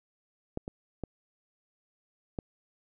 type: clicks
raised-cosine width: 2 ms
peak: -19 / -24 / -21 / -20 dBFS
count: 4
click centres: 0.574 / 0.679 / 1.037 / 2.388 s
effects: none